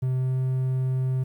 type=tone with pitch glide; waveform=triangle; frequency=128.9 to 129.87 Hz; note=C3 to C3; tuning=-26 to -13 cents; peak=-20 dBFS; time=0.02-1.24 s; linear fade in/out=10 ms; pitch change=+13 cents; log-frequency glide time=0.13-0.39 s; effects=10-bit